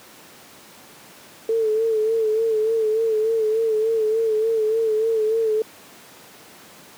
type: tone with vibrato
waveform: sine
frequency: 441.9 Hz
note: A4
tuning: 7 cents sharp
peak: -17 dBFS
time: 1.49-5.62 s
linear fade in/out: 2 ms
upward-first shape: sine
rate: 3.4 Hz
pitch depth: 52 cents each way
effects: pink hiss -45 dBFS RMS until 6.97 s + high-pass 200 Hz 12 dB/octave